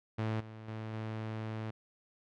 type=tone with level steps; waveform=sawtooth; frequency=110 Hz; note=A2; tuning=in tune; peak=-28 / -42 / -35 / -33 dBFS; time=0.18-1.71 s; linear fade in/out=10 ms; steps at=0.4 / 0.68 / 0.93 s; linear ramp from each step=5 ms; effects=low-pass 3000 Hz 12 dB/octave